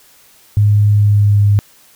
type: tone with pitch glide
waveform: sine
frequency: 103.8 to 102.13 Hz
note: G#2 to G#2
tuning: 0 to -29 cents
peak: -7 dBFS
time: 0.57-1.59 s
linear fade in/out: 0 ms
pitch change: -29 cents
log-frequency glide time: 0.91-1.46 s
effects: white hiss -47 dBFS RMS until 1.95 s